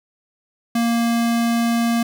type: tone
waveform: square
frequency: 233.1 Hz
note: A#3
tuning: in tune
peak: -17 dBFS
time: 0.75-2.03 s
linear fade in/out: 5 ms
effects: none